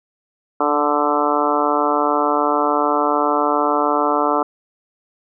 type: harmonic tone with a mistuned harmonic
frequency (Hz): 146.83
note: D3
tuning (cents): 0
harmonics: 2 / 3 / 4 / 5 / 6 / 7 / 8 / 9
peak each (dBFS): -23 / -23 / -23 / -23 / -23 / -23 / -23 / -23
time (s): 0.6-4.43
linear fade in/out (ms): 5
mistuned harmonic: 2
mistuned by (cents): +16
effects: none